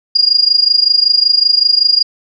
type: tone with amplitude modulation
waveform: sine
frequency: 4841 Hz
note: D#8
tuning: 48 cents flat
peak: -4 dBFS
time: 0.15-2.03 s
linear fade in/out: 10 ms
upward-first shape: sine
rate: 25.3 Hz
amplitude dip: 85%
effects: none